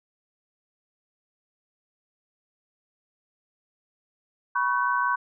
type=tone cluster; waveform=sine; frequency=981 / 1106 / 1520 Hz; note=B5 / C#6 / F#6; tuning=-12 / -4 / +46 cents; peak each=-26 dBFS; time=4.55-5.16 s; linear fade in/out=10 ms; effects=none